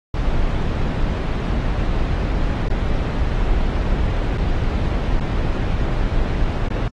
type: noise with dropouts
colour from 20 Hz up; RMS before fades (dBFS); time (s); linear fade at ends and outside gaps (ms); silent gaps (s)
brown; -19; 0.14-6.88; 2; 2.685-2.701 / 4.376-4.38 / 5.199-5.207 / 6.686-6.703
effects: low-pass 4000 Hz 12 dB/octave + AAC 32 kbps